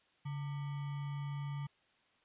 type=tone with sample-and-hold; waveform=sine; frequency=142.2 Hz; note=C#3; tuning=45 cents sharp; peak=-37 dBFS; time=0.25-1.67 s; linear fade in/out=10 ms; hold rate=1050 Hz; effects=white hiss -71 dBFS RMS until 2.24 s + resampled to 8000 Hz